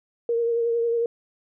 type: tone with vibrato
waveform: sine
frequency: 466.2 Hz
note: A#4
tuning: in tune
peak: -20 dBFS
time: 0.29-1.06 s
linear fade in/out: 2 ms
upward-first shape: triangle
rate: 11 Hz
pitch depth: 29 cents each way
effects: none